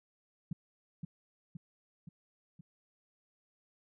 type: tone with echo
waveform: sine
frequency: 164.81 Hz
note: E3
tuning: in tune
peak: -32 dBFS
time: 0.51-0.53 s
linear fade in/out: 5 ms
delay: 520 ms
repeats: 4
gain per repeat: -4 dB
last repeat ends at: 2.61 s
effects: none